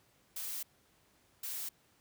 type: noise bursts at uneven times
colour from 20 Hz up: blue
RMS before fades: -40 dBFS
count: 2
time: 0.36-0.63 / 1.43-1.69 s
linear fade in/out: 5 ms
effects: pink hiss -69 dBFS RMS until 2 s + high-pass 60 Hz 12 dB/octave